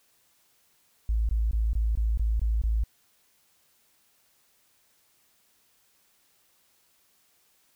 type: tone bursts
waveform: sine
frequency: 55 Hz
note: A1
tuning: in tune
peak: -22 dBFS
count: 8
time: 1.09-2.837 s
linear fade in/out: 0 ms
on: 200 ms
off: 21 ms
effects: white hiss -66 dBFS RMS until 7.75 s